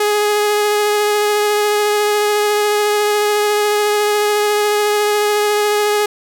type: tone with vibrato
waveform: sawtooth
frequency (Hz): 417.2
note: G#4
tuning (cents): +8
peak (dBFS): -9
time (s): 0-6.06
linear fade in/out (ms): 5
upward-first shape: triangle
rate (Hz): 14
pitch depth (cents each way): 14
effects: none